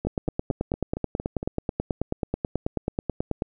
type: two click trains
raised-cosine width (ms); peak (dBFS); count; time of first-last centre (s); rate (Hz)
2; -11 / -16; 32 / 7; 0.07-3.421 / 0.05-1.429; 9.25 / 4.35
effects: none

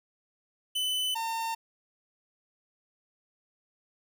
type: tone pair in turn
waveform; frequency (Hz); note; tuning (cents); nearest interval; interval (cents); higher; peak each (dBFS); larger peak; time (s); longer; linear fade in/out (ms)
45% pulse; 3013 / 907.8; F#7 / A#5; +31 / -46; octave + major sixth; 2077; first; -27 / -30; first; 0.75-1.15 / 1.15-1.55; neither; 10
effects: none

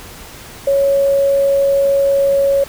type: tone with quantisation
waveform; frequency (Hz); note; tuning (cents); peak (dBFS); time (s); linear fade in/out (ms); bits
sine; 554.4; C#5; 0; -10; 0.67-2.64; 5; 6
effects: pink hiss -35 dBFS RMS until 2.68 s

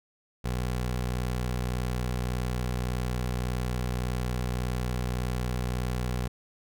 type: tone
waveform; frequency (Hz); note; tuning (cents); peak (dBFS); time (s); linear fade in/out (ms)
20% pulse; 61.74; B1; 0; -23; 0.44-6.28; 10
effects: none

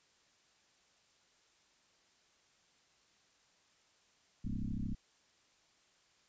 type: tone with frequency modulation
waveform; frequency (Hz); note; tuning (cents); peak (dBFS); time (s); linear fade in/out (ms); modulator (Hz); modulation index
sine; 111.1; A2; +17; -35; 4.44-4.95; 10; 33.2; 4.2
effects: white hiss -70 dBFS RMS until 6.28 s + resampled to 16000 Hz

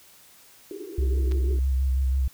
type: band-pass noise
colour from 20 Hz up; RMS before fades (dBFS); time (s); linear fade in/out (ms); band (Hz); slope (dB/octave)
white; -37; 0.71-1.59; 2; 320 to 410; 96
type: tone with vibrato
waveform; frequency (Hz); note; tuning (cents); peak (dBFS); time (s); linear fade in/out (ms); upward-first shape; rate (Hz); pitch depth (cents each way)
sine; 65.9; C2; +13; -20; 0.98-2.28; 5; square; 6.1; 31
type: clicks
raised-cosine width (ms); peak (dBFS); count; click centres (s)
0.2; -28 / -23; 2; 1.314 / 1.32
effects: white hiss -53 dBFS RMS until 2.33 s

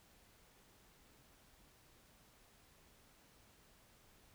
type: silence
effects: pink hiss -67 dBFS RMS until 4.34 s

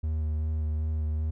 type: tone with vibrato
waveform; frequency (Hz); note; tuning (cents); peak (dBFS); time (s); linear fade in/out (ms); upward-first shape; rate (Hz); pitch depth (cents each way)
triangle; 77.5; D#2; -6; -24; 0.03-1.31; 10; sine; 2.6; 19
effects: none

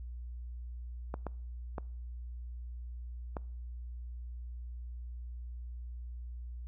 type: clicks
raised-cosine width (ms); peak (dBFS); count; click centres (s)
1; -23; 4; 1.141 / 1.267 / 1.782 / 3.368
effects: noise-tail reverb RT60 0.6 s tail -25 dB re dry + added 60 Hz sine -40 dBFS peak until 6.67 s

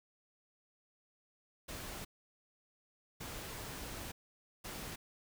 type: noise bursts at uneven times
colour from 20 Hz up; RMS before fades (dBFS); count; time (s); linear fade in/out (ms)
pink; -45; 3; 1.68-2.05 / 3.2-4.12 / 4.64-4.96; 10
effects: none

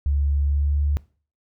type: tone with pitch glide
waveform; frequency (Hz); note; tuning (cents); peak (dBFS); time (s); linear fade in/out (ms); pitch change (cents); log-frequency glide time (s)
sine; 71.2 to 72.53; C#2 to D2; +47 to -21; -18; 0.06-0.97; 0; +32; 0.43-0.81
effects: noise-tail reverb RT60 0.4 s tail -21 dB re dry

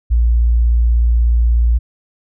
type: tone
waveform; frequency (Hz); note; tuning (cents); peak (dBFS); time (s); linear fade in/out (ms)
sine; 58.27; A#1; 0; -9; 0.1-1.79; 20
effects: none

